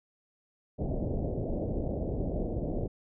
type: low-pass noise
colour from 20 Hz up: pink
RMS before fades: -32 dBFS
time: 0.78-2.88 s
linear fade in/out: 20 ms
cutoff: 660 Hz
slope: 48 dB/octave
effects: none